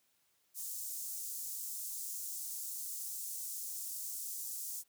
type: high-pass noise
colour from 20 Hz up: pink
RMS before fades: -42 dBFS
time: 0.54-4.84 s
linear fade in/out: 50 ms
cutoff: 6800 Hz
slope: 24 dB/octave
effects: white hiss -75 dBFS RMS until 4.88 s + high-pass 60 Hz 12 dB/octave